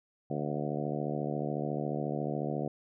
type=harmonic tone with a mistuned harmonic; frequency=74.1 Hz; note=D2; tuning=16 cents sharp; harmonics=2 / 3 / 4 / 5 / 6 / 7 / 8 / 9 / 10; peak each=-36 / -38 / -39 / -40 / -41 / -41 / -42 / -43 / -43 dBFS; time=0.3-2.68 s; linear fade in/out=5 ms; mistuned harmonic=10; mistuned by=-30 cents; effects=none